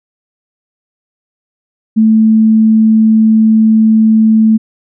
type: tone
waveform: sine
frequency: 220 Hz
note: A3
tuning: in tune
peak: -4 dBFS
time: 1.96-4.58 s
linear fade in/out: 20 ms
effects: none